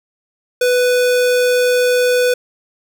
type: tone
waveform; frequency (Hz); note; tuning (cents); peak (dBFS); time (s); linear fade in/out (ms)
square; 495.8; B4; +7; -12; 0.61-2.34; 5
effects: none